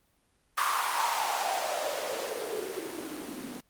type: noise with band-pass filter sweep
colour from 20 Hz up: blue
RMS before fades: -32 dBFS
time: 0.57-3.61 s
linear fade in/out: 10 ms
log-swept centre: 1200 to 240 Hz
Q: 5.7
effects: pink hiss -70 dBFS RMS until 3.69 s + Opus 32 kbps